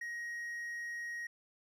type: tone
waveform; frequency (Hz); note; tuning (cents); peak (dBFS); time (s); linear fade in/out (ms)
triangle; 1885; A#6; +19; -37; 0.01-1.27; 5
effects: none